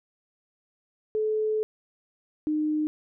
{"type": "tone pair in turn", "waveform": "sine", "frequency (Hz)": [431.9, 305.4], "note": ["A4", "D#4"], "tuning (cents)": [-32, -32], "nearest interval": "tritone", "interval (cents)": 600, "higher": "first", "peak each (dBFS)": -23, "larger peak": "neither", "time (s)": [[1.15, 1.63], [2.47, 2.87]], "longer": "first", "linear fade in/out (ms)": 0, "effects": []}